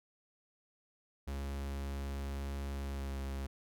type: tone with pitch glide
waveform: 45% pulse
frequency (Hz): 69.3 to 68.07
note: C#2 to C#2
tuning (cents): 0 to -31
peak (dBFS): -37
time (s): 1.27-3.47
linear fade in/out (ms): 10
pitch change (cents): -31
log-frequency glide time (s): 2.84-3.18
effects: none